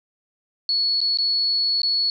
sine tone with dropouts, 4392 Hz, C#8, 17 cents flat, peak -18 dBFS, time 0.69-2.1 s, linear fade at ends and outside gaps 1 ms, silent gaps 1.005-1.014 / 1.173-1.186 / 1.818-1.832 s, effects none

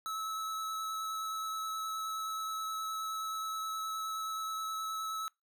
square tone with vibrato, 1300 Hz, E6, 24 cents flat, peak -36 dBFS, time 0.06-5.28 s, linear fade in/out 0 ms, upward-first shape triangle, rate 9.5 Hz, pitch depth 13 cents each way, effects noise-tail reverb RT60 0.2 s tail -25 dB re dry

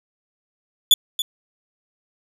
40% pulse tone with echo, 3457 Hz, A7, 31 cents flat, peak -8 dBFS, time 0.91-0.94 s, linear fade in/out 2 ms, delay 280 ms, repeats 1, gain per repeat -11 dB, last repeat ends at 1.22 s, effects none

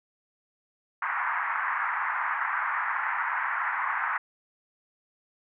pink band-pass noise, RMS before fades -29 dBFS, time 1.02-4.18 s, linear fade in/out 5 ms, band 890 to 2000 Hz, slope 48 dB/octave, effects none

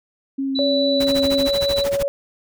sine tone with vibrato, 270.4 Hz, C#4, 43 cents flat, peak -20 dBFS, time 0.38-1.48 s, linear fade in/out 10 ms, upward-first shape sine, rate 4.5 Hz, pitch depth 12 cents each way
sine tone, 3960 Hz, B7, 4 cents sharp, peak -22 dBFS, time 0.55-1.84 s, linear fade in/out 10 ms
sine tone with pitch glide, 568 to 560.5 Hz, C#5 to C#5, +42 to +19 cents, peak -18 dBFS, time 0.59-2.08 s, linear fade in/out 0 ms, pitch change -23 cents, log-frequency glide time 0.8-1.08 s
pink noise with tremolo, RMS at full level -27 dBFS, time 1-2.03 s, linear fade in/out 5 ms, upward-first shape sine, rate 13 Hz, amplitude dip 95%
effects none

